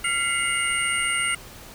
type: tone cluster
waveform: sine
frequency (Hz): 1384 / 2042 / 2176 / 2834 / 8760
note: F6 / C7 / C#7 / F7 / C#9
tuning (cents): -16 / -43 / -33 / +25 / -22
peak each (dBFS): -28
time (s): 0.04-1.35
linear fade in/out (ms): 5
effects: pink hiss -43 dBFS RMS until 1.74 s

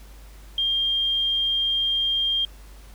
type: tone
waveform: sine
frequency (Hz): 3203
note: G7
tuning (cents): +37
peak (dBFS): -20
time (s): 0.58-2.45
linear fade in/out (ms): 2
effects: added 50 Hz sine -42 dBFS peak until 2.94 s + pink hiss -52 dBFS RMS until 2.94 s

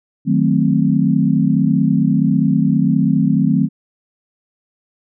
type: chord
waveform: sine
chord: D# diminished seventh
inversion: none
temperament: equal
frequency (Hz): 155.56 / 185 / 220 / 261.6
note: D#3 / F#3 / A3 / C4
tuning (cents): 0 / 0 / 0 / 0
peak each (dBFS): -17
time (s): 0.25-3.69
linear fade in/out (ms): 50
effects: none

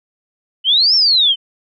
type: exponential two-way sweep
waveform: sine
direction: up then down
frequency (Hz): 2960 to 5510 to 3016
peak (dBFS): -9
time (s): 0.64-1.36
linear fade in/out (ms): 50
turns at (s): 0.95
effects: none

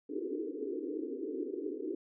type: band-pass noise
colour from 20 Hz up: pink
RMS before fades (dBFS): -38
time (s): 0.09-1.95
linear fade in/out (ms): 5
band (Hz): 270 to 460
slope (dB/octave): 96
effects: none

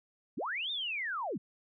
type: linear two-way sweep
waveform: sine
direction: up then down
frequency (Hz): 130.81 to 3699 to 130.81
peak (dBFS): -33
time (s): 0.37-1.38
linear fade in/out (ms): 10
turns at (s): 0.71
effects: none

